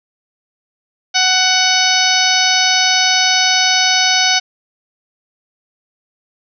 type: harmonic tone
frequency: 745 Hz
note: F#5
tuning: 12 cents sharp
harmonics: 1 / 2 / 3 / 4 / 5 / 6 / 7 / 8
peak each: -19 / -19 / -19 / -19 / -19 / -19 / -19 / -19 dBFS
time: 1.14-4.4 s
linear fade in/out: 20 ms
effects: none